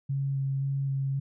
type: tone with vibrato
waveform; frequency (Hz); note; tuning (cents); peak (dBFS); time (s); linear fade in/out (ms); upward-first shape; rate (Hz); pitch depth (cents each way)
sine; 136.9; C#3; -21; -26; 0.09-1.2; 10; square; 1.9; 10
effects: none